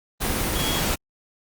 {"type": "tone in noise", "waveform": "sine", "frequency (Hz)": 3322, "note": "G#7", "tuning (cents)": 0, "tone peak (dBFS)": -29, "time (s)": [0.54, 0.81], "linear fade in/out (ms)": 20, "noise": "pink", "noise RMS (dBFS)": -24, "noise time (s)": [0.2, 0.96], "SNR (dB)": -8, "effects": ["Opus 24 kbps"]}